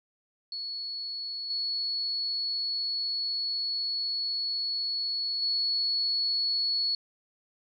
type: tone with level steps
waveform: sine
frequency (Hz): 4388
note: C#8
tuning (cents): -18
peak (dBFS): -33 / -28 / -25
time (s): 0.52-6.95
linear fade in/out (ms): 2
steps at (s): 1.5 / 5.42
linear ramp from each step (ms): 2
effects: none